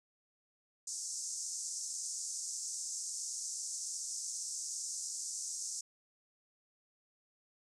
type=band-pass noise; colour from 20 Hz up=pink; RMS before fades=-41 dBFS; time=0.87-5.81 s; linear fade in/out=5 ms; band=5600 to 8600 Hz; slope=48 dB/octave; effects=none